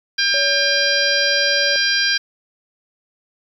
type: harmonic tone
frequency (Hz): 800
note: G5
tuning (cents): +35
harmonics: 2 / 3 / 4 / 5 / 6 / 7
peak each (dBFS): -19 / -25 / -24 / -25 / -20 / -25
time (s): 0.18-2.18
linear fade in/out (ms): 10
type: tone with pitch glide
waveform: sine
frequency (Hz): 566 to 569.6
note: C#5 to C#5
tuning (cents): +36 to +47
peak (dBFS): -23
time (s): 0.34-1.76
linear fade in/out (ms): 0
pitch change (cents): +11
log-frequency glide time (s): 0.5-1.44
effects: 8-bit